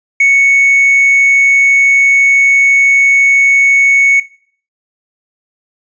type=tone with hard clipping; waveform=triangle; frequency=2217 Hz; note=C#7; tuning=in tune; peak=-4 dBFS; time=0.2-4.2 s; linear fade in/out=5 ms; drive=1 dB; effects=noise-tail reverb RT60 0.5 s tail -19 dB re dry + resampled to 16000 Hz